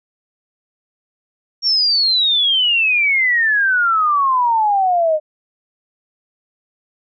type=exponential sweep; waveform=sine; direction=down; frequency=5588 to 605 Hz; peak=-12 dBFS; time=1.62-5.2 s; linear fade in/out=50 ms; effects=none